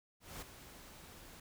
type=noise with ADSR envelope; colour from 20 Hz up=pink; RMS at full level=-45 dBFS; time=0.2-1.4 s; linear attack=220 ms; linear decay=8 ms; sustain=-10 dB; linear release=4 ms; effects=none